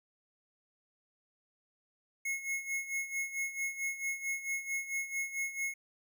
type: tone with tremolo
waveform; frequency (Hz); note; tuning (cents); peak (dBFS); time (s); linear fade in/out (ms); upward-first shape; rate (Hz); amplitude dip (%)
square; 2173; C#7; -35; -32; 2.25-5.74; 5; sine; 4.5; 75
effects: none